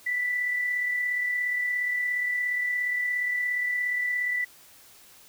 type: tone with amplitude modulation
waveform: sine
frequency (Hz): 1975.5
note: B6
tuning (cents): 0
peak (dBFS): -23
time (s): 0.06-4.45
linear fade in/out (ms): 10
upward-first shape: sine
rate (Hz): 37.1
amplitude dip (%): 35
effects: white hiss -53 dBFS RMS until 5.28 s